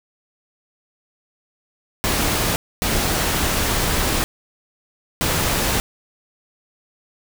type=noise bursts at uneven times; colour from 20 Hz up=pink; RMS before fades=-20 dBFS; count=3; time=2.04-2.56 / 2.82-4.24 / 5.21-5.8 s; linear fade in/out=0 ms; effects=none